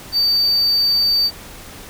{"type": "tone", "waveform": "triangle", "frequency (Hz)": 4609, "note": "D8", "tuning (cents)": -33, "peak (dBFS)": -12, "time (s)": [0.12, 1.31], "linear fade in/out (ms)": 50, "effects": ["pink hiss -37 dBFS RMS until 1.89 s"]}